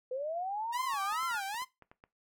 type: linear sweep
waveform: sine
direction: up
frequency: 493.9 to 1455 Hz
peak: -33 dBFS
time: 0.11-1.4 s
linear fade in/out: 5 ms
type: tone with vibrato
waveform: sawtooth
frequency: 900 Hz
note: A5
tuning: 39 cents sharp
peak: -32 dBFS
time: 0.72-1.65 s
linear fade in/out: 20 ms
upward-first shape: sine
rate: 2.4 Hz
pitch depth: 260 cents each way
type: clicks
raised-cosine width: 0.5 ms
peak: -38 dBFS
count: 10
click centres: 0.936 / 1.125 / 1.231 / 1.313 / 1.347 / 1.545 / 1.62 / 1.823 / 1.915 / 2.039 s
effects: noise-tail reverb RT60 0.2 s tail -18 dB re dry